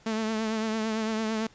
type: tone with vibrato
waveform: sawtooth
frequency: 220 Hz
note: A3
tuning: in tune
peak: -23 dBFS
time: 0.06-1.47 s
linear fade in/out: 5 ms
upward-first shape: triangle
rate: 8.9 Hz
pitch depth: 44 cents each way
effects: pink hiss -57 dBFS RMS until 1.54 s + resampled to 16000 Hz